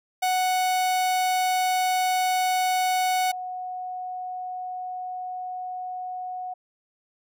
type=tone pair in turn; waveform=45% pulse / sine; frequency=740 / 734 Hz; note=F#5 / F#5; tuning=0 / -14 cents; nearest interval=unison; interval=14 cents; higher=first; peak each=-21 / -30 dBFS; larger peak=first; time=0.22-3.32 / 3.32-6.54 s; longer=second; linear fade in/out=10 ms; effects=none